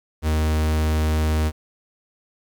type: tone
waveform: 45% pulse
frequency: 77.78 Hz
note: D#2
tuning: in tune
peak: -18 dBFS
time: 0.22-1.52 s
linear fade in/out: 50 ms
effects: 9-bit